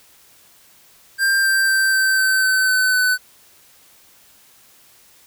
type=tone with pitch steps; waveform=square; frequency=1586 / 1574.1 / 1562.4 / 1550.7 / 1539.1 / 1527.6 / 1516.1 / 1504.8 Hz; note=G6 / G6 / G6 / G6 / G6 / G6 / F#6 / F#6; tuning=+20 / +7 / -6 / -19 / -32 / -45 / +42 / +29 cents; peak=-15 dBFS; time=1.18-3.18 s; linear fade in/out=50 ms; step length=250 ms; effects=white hiss -51 dBFS RMS until 5.26 s